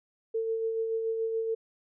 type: tone with tremolo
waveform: sine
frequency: 450 Hz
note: A4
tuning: 39 cents sharp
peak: -26 dBFS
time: 0.34-1.55 s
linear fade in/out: 10 ms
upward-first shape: sine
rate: 7 Hz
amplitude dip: 35%
effects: none